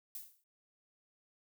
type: noise with exponential decay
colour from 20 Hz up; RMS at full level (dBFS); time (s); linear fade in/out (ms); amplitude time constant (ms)
violet; -41; 0.15-0.44; 2; 61
effects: none